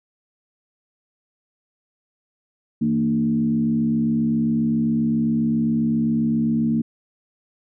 sine tone with frequency modulation, 228.6 Hz, A#3, 34 cents flat, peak -17 dBFS, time 2.81-6.82 s, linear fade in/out 10 ms, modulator 67.5 Hz, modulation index 0.77, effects none

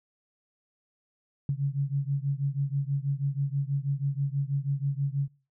sine beating tone pair, 137.2 / 143.4 Hz, C#3 / D3, -17 / -41 cents, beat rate 6.2 Hz, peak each -28 / -29 dBFS, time 1.49-5.28 s, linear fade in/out 2 ms, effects noise-tail reverb RT60 0.4 s tail -24 dB re dry

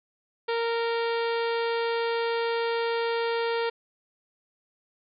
harmonic tone with a mistuned harmonic, 463.3 Hz, A#4, 11 cents flat, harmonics 1 / 2 / 3 / 4 / 5 / 6 / 7 / 8 / 9 / 10, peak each -26 / -32 / -36 / -38 / -40 / -42 / -43 / -44 / -45 / -46 dBFS, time 0.48-3.7 s, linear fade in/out 10 ms, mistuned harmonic 8, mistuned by -33 cents, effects none

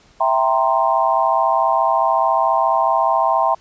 sine chord, C dominant seventh, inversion first, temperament equal, 659.3 / 784 / 932.3 / 1046.5 Hz, E5 / G5 / Bb5 / C6, 0 / 0 / 0 / 0 cents, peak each -19 dBFS, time 0.2-3.55 s, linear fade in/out 10 ms, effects pink hiss -52 dBFS RMS until 3.6 s + resampled to 16000 Hz

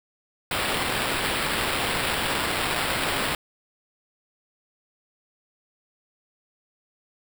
white noise with sample-and-hold, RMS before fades -26 dBFS, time 0.51-3.35 s, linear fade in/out 2 ms, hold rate 6300 Hz, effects none

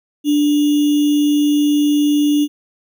sine tone with sample-and-hold, 293.7 Hz, D4, in tune, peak -11 dBFS, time 0.24-2.48 s, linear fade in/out 50 ms, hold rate 3150 Hz, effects none

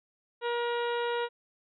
harmonic tone, 475.9 Hz, A#4, 36 cents sharp, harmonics 1 / 2 / 3 / 4 / 5 / 6 / 7 / 8, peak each -30 / -34 / -38 / -42 / -47 / -44 / -48 / -46 dBFS, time 0.41-1.29 s, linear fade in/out 50 ms, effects none

